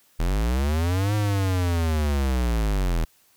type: linear two-way sweep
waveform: square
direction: up then down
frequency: 38.89 to 106.2 to 38.89 Hz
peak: -21 dBFS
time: 0.19-3.05 s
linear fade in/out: 10 ms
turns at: 1.15 s
effects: white hiss -60 dBFS RMS until 3.36 s